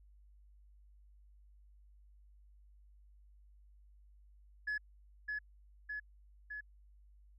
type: tone with echo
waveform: sine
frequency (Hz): 1700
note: G#6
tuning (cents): +40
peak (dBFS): -32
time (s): 4.67-4.78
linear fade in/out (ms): 10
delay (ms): 610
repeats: 3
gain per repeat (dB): -3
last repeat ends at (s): 6.61
effects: tanh soft clip ceiling -33 dBFS + added 50 Hz sine -59 dBFS peak until 7.38 s